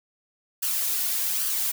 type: noise with flanger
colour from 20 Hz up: blue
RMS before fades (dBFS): -26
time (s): 0.62-1.72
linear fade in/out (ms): 10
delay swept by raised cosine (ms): 0.64 to 2.74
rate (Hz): 1.2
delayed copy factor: +0.5
effects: none